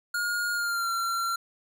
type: tone with pitch glide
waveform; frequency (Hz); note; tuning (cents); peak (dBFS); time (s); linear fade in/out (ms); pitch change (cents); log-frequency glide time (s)
square; 1427 to 1367.3; F6 to F6; +37 to -37; -27; 0.14-1.36; 5; -74; 0.53-0.9
effects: none

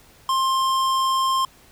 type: tone with hard clipping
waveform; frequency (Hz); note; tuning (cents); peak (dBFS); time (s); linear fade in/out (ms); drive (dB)
sine; 1057; C6; +17; -20; 0.29-1.45; 2; 15
effects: pink hiss -52 dBFS RMS until 1.71 s

